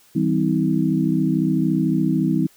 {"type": "tone cluster", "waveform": "sine", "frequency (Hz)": [160.1, 193.9, 257.7, 318.3], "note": ["D#3", "G3", "C4", "D#4"], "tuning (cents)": [50, -19, -26, 39], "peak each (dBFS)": -22, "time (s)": [0.15, 2.47], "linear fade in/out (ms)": 10, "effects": ["white hiss -54 dBFS RMS until 2.56 s"]}